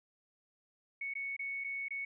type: tone with dropouts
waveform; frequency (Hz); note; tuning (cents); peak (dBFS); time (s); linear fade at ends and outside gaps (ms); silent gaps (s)
sine; 2217; C#7; 0; -36; 1.01-2.05; 5; 1.138-1.152 / 1.366-1.392 / 1.64-1.644 / 1.884-1.906
effects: none